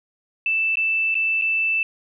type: tone with dropouts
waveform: sine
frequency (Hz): 2647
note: E7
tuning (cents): +7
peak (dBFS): -18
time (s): 0.46-1.83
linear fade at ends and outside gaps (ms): 2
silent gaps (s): 0.756-0.77 / 1.144-1.152 / 1.414-1.42
effects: none